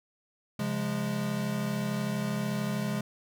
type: chord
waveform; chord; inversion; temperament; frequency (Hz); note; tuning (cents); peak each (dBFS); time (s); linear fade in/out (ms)
square; Db major; none; equal with one note detuned; 136.13 / 174.61 / 207.7; Db3 / F3 / Ab3; -31 / 0 / 0; -35 / -37 / -32; 0.59-3.01; 5
effects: none